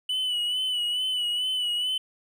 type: tone with vibrato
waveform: triangle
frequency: 2971 Hz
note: F#7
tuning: 6 cents sharp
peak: -23 dBFS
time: 0.09-1.98 s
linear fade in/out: 5 ms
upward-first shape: sine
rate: 2.3 Hz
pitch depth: 46 cents each way
effects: none